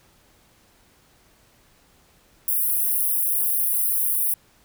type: high-pass noise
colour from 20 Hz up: white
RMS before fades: -22 dBFS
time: 2.48-4.34 s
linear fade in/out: 2 ms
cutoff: 9600 Hz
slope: 96 dB/octave
effects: pink hiss -58 dBFS RMS until 4.64 s